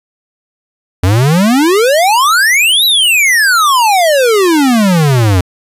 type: exponential two-way sweep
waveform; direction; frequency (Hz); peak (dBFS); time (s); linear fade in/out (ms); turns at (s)
square; up then down; 86.9 to 4000 to 86.9; -7; 1.03-5.41; 5; 2.85
effects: resampled to 32000 Hz + 8-bit